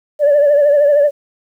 sine tone with vibrato, 580 Hz, D5, 22 cents flat, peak -6 dBFS, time 0.19-1.11 s, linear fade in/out 50 ms, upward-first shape triangle, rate 13 Hz, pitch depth 69 cents each way, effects tanh soft clip ceiling -5 dBFS + 8-bit

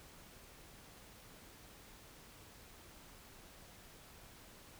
silence, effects pink hiss -58 dBFS RMS until 4.79 s

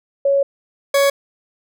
sine / 40% pulse tone pair in turn, 556 / 558.5 Hz, C#5 / C#5, +5 / +13 cents, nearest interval unison, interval 8 cents, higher second, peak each -12 / -11 dBFS, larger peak second, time 0.25-0.43 / 0.94-1.1 s, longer first, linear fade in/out 5 ms, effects none

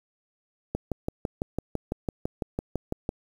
click train, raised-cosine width 2 ms, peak -14 dBFS, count 15, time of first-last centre 0.75-3.091 s, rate 5.98 Hz, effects 8-bit

